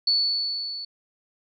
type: tone with level ramp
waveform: sine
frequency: 4448 Hz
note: C#8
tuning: 5 cents sharp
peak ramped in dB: -17 to -32 dBFS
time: 0.07-0.85 s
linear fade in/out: 5 ms
effects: none